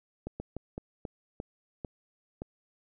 slowing click train, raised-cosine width 2 ms, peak -23 dBFS, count 8, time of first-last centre 0.27-2.419 s, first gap 130 ms, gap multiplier 1.28, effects none

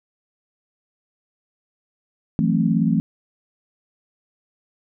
sine chord, F# half-diminished seventh, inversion third, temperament just, 166.5 / 185 / 222 / 266.4 Hz, E3 / F#3 / A3 / C4, +18 / 0 / +16 / +31 cents, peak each -20 / -23 / -20 / -24 dBFS, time 2.39-3 s, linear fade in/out 0 ms, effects none

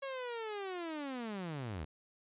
sawtooth linear sweep, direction down, 554 to 68.9 Hz, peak -35 dBFS, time 0.02-1.85 s, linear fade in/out 10 ms, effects resampled to 8000 Hz

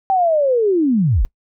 sine linear sweep, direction down, 784 to 30.66 Hz, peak -12 dBFS, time 0.1-1.25 s, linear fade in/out 0 ms, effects noise-tail reverb RT60 0.1 s tail -23 dB re dry

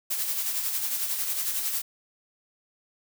blue noise with tremolo, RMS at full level -27 dBFS, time 0.1-1.82 s, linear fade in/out 10 ms, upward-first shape sine, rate 11 Hz, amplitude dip 45%, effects none

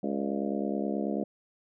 harmonic tone with a mistuned harmonic, 69.3 Hz, C#2, in tune, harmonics 3 / 4 / 5 / 6 / 7 / 8 / 9 / 10, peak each -32 / -34 / -36 / -38 / -39 / -40 / -41 / -42 dBFS, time 0.03-1.24 s, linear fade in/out 5 ms, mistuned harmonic 8, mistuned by +65 cents, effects none

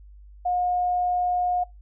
sine tone, 718 Hz, F5, 48 cents sharp, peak -21 dBFS, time 0.45-1.64 s, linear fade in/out 10 ms, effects noise-tail reverb RT60 0.2 s tail -24 dB re dry + added 50 Hz sine -44 dBFS peak until 1.81 s

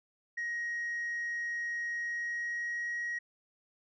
sine tone with pitch glide, 1885 to 1897 Hz, A#6 to A#6, +19 to +30 cents, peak -31 dBFS, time 0.37-3.19 s, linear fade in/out 10 ms, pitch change +11 cents, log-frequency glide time 1.93-3 s, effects tanh soft clip ceiling -31 dBFS

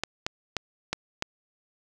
clicks, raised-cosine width 0.2 ms, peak -10 dBFS, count 5, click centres 0.036 / 0.265 / 0.567 / 0.93 / 1.224 s, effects none

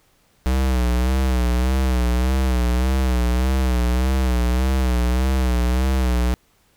square tone with vibrato, 63 Hz, B1, 35 cents sharp, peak -17 dBFS, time 0.46-6.34 s, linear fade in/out 0 ms, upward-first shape sine, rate 1.7 Hz, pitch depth 76 cents each way, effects pink hiss -60 dBFS RMS until 6.76 s

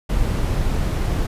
brown noise, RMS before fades -20 dBFS, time 0.09-1.27 s, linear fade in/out 10 ms, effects resampled to 32000 Hz

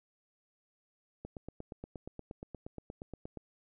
click train, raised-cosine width 2 ms, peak -29 dBFS, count 19, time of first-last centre 1.25-3.373 s, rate 8.48 Hz, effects none

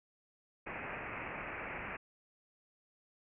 white low-pass noise, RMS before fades -43 dBFS, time 0.66-1.97 s, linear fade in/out 10 ms, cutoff 2600 Hz, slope 96 dB/octave, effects none

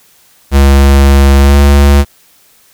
square tone with pitch glide, 69.1 to 70.67 Hz, C#2 to C#2, -5 to +34 cents, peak -3 dBFS, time 0.51-2.05 s, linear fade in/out 50 ms, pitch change +39 cents, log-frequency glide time 1.41-1.56 s, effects white hiss -46 dBFS RMS until 2.73 s

